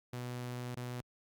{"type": "tone with dropouts", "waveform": "sawtooth", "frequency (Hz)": 123.3, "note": "B2", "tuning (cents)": -2, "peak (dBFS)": -35, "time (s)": [0.13, 1.01], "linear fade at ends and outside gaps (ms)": 5, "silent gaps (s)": [0.748, 0.768], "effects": ["Opus 48 kbps"]}